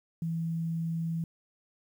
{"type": "tone", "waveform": "sine", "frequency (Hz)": 164.81, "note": "E3", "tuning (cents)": 0, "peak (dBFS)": -29, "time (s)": [0.22, 1.24], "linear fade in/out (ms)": 2, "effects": ["10-bit"]}